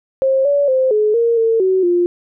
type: tone with pitch steps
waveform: sine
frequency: 533 / 571 / 521 / 425.3 / 465.6 / 452.6 / 376.2 / 351 Hz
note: C5 / D5 / C5 / G#4 / A#4 / A4 / F#4 / F4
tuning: +32 / -49 / -7 / +41 / -2 / +49 / +29 / +9 cents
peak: -11 dBFS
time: 0.22-2.06 s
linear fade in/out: 0 ms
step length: 230 ms
effects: none